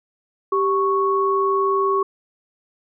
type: tone pair together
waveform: sine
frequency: 391.4 / 1107 Hz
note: G4 / C#6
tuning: -3 / -3 cents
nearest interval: octave + tritone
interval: 1800 cents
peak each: -19 dBFS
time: 0.52-2.03 s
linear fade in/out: 5 ms
effects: none